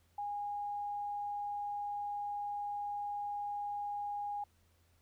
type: tone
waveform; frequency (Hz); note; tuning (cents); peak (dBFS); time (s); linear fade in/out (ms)
sine; 820; G#5; -22; -36; 0.18-4.44; 5
effects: added 84 Hz sine -69 dBFS peak until 5.01 s + pink hiss -73 dBFS RMS until 5.01 s